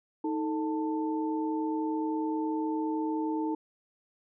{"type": "tone cluster", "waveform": "sine", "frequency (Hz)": [313.6, 443.3, 887], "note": ["D#4", "A4", "A5"], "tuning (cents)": [14, 13, 14], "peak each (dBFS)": [-29, -37, -36], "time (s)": [0.24, 3.55], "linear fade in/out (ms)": 5, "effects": []}